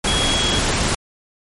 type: tone in noise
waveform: sine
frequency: 3322 Hz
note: G#7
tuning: in tune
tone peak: -20 dBFS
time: 0.07-0.59 s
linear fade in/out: 5 ms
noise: pink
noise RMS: -19 dBFS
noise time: 0.04-0.95 s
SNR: -4 dB
effects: MP3 48 kbps